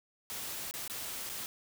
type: noise with dropouts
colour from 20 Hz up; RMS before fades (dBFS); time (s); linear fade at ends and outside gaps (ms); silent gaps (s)
white; -40; 0.3-1.46; 0; 0.711-0.739 / 0.878-0.898 / 1.292-1.298
effects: none